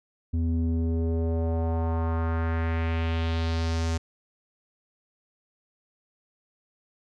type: tone with low-pass filter sweep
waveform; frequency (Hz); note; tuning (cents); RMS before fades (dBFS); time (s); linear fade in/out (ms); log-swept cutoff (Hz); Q
square; 82.2; E2; -4; -26; 0.33-3.98; 10; 200 to 6900; 2
effects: none